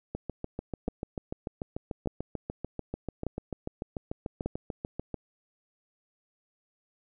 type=two click trains; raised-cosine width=2 ms; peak=-20 / -17 dBFS; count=35 / 4; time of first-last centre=0.15-5.143 / 0.88-4.46 s; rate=6.81 / 0.838 Hz; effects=none